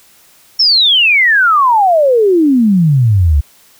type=exponential sweep; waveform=sine; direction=down; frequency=5500 to 67.5 Hz; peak=-6 dBFS; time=0.59-3.41 s; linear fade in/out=10 ms; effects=white hiss -46 dBFS RMS until 3.79 s